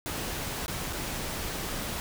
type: noise with dropouts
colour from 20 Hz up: pink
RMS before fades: -34 dBFS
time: 0.06-2 s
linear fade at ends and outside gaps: 0 ms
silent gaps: 0.661-0.681 / 0.927-0.931 s
effects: none